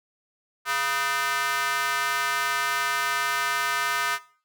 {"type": "tone with high-pass filter", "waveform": "square", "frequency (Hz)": 138.59, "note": "C#3", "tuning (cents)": 0, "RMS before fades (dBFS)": -26, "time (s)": [0.65, 4.19], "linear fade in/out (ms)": 50, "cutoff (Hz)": 1300, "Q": 2.5, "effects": ["noise-tail reverb RT60 0.4 s tail -17 dB re dry"]}